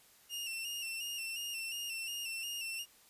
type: tone with vibrato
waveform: sawtooth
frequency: 2766 Hz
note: F7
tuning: 17 cents flat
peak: -35 dBFS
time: 0.29-2.86 s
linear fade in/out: 50 ms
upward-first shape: square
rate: 2.8 Hz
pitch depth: 45 cents each way
effects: white hiss -63 dBFS RMS until 3.09 s + resampled to 32000 Hz